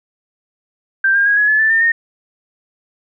sine tone with pitch steps, 1573 / 1608.8 / 1645.5 / 1683 / 1721.3 / 1760.5 / 1800.7 / 1841.7 Hz, G6 / G6 / G#6 / G#6 / A6 / A6 / A6 / A#6, +6 / +44 / -16 / +23 / -38 / 0 / +40 / -21 cents, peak -10 dBFS, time 1.04-1.92 s, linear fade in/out 5 ms, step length 110 ms, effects none

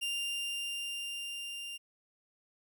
40% pulse tone with level ramp, 2794 Hz, F7, in tune, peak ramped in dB -31 to -39 dBFS, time 0.01-1.78 s, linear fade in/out 20 ms, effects none

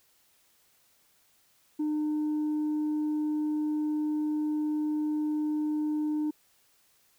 sine tone with tanh clipping, 303.1 Hz, D#4, 45 cents flat, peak -27 dBFS, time 1.79-6.31 s, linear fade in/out 10 ms, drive 1 dB, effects white hiss -66 dBFS RMS until 7.18 s

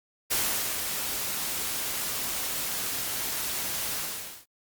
white noise with ADSR envelope, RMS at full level -26 dBFS, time 0.3-4.46 s, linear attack 17 ms, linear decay 430 ms, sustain -5 dB, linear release 510 ms, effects Opus 48 kbps

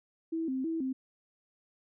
sine tone with vibrato, 292.4 Hz, D4, 7 cents flat, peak -30 dBFS, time 0.32-0.93 s, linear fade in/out 10 ms, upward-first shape square, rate 3.1 Hz, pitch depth 190 cents each way, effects none

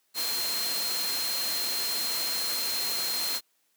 sine tone in noise, 4186 Hz, C8, in tune, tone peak -30 dBFS, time 0.14-3.41 s, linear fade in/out 50 ms, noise white, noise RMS -32 dBFS, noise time 0.14-3.41 s, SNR -1 dB, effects white hiss -71 dBFS RMS until 3.76 s + high-pass 200 Hz 12 dB/octave

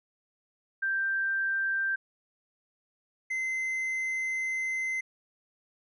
sine / triangle tone pair in turn, 1574 / 2063 Hz, G6 / C7, +7 / -25 cents, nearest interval perfect fourth, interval 468 cents, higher second, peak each -26 / -27 dBFS, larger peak first, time 0.82-1.96 / 3.3-5.01 s, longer second, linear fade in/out 10 ms, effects resampled to 24000 Hz

